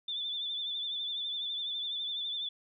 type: tone with vibrato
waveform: sine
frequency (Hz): 3520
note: A7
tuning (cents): 0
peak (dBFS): -33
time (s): 0.08-2.49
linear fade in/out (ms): 5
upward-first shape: sine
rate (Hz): 12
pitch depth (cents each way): 46
effects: none